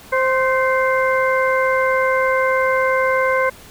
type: harmonic tone with a mistuned harmonic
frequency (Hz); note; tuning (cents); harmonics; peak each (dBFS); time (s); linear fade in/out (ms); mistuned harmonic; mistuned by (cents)
523.3; C5; 0; 1 / 2 / 3 / 4; -17 / -20 / -22 / -23; 0.12-3.5; 10; 3; -36
effects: pink hiss -42 dBFS RMS until 3.7 s